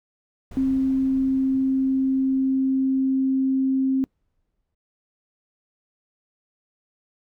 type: noise with exponential decay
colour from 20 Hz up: brown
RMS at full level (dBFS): -37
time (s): 0.51-4.75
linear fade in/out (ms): 5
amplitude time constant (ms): 920
type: tone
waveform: sine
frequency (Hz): 265.4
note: C4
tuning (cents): +25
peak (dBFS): -18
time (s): 0.57-4.04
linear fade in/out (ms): 0
effects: noise-tail reverb RT60 0.1 s tail -23 dB re dry